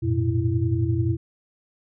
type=tone cluster; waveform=sine; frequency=90.3 / 108.6 / 119.8 / 331.7 Hz; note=F#2 / A2 / A#2 / E4; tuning=-42 / -22 / +48 / +11 cents; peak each=-25 / -27 / -23 / -27 dBFS; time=0.02-1.17 s; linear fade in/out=20 ms; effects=none